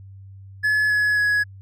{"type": "tone with pitch steps", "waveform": "triangle", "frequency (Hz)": [1708, 1692.3, 1676.7], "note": ["G#6", "G#6", "G#6"], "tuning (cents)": [48, 32, 16], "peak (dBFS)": -15, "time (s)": [0.63, 1.44], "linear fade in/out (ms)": 20, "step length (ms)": 270, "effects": ["added 97 Hz sine -39 dBFS peak until 1.61 s"]}